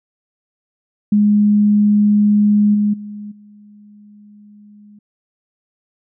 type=tone with level steps; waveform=sine; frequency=207.7 Hz; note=G#3; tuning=in tune; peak=-9 / -12 / -27 / -40 dBFS; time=1.12-4.99 s; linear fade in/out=5 ms; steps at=2.74 / 2.93 / 3.31 s; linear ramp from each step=10 ms; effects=none